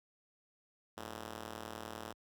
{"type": "ring-modulated tone", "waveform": "5% pulse", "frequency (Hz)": 110, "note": "A2", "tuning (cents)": 0, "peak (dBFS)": -29, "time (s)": [0.97, 2.13], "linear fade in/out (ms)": 10, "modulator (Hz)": 130, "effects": ["high-pass 60 Hz 12 dB/octave"]}